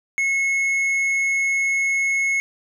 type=tone with tanh clipping; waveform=sine; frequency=2181 Hz; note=C#7; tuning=29 cents flat; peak=-19 dBFS; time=0.18-2.4 s; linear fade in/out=0 ms; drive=6 dB; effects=none